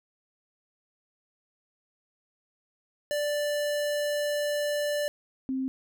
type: tone pair in turn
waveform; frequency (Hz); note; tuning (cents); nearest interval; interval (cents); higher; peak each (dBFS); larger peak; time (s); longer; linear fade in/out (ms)
square / sine; 587.3 / 263; D5 / C4; 0 / +9; octave + major second; 1391; first; -27; neither; 3.11-5.08 / 5.49-5.68; first; 0
effects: none